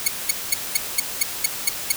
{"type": "tone bursts", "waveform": "5% pulse", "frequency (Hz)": 2217, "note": "C#7", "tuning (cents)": 0, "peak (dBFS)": -4, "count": 9, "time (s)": [0.06, 1.92], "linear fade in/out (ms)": 5, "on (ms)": 20, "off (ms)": 210, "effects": ["white hiss -30 dBFS RMS until 1.96 s"]}